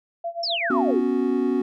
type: tone with tremolo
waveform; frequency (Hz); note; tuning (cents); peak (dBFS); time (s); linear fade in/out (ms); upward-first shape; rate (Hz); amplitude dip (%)
sine; 680; F5; -46; -24; 0.24-0.91; 5; sine; 7.8; 90
type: exponential sweep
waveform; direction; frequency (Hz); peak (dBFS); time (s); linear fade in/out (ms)
sine; down; 5588 to 311.1; -23; 0.43-1.01; 5
type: chord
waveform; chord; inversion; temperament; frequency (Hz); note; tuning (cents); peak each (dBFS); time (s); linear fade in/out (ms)
triangle; B suspended second; none; equal; 246.9 / 277.2 / 370; B3 / C#4 / F#4; 0 / 0 / 0; -22; 0.7-1.62; 5
effects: none